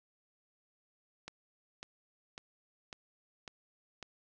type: click train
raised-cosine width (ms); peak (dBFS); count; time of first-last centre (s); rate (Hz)
0.2; -26; 6; 1.28-4.027; 1.82
effects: resampled to 22050 Hz